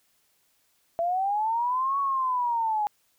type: linear two-way sweep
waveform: sine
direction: up then down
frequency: 665 to 1122 to 825 Hz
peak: -23 dBFS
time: 0.99-2.87 s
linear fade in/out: 0 ms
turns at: 1.99 s
effects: white hiss -68 dBFS RMS until 3.18 s